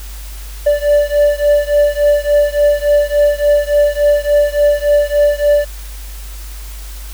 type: beating tone pair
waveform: triangle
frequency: 583 / 586.5 Hz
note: D5 / D5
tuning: -13 / -2 cents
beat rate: 3.5 Hz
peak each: -10 / -11 dBFS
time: 0.66-5.65 s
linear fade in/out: 10 ms
effects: added 50 Hz sine -26 dBFS peak until 7.13 s + white hiss -36 dBFS RMS until 7.13 s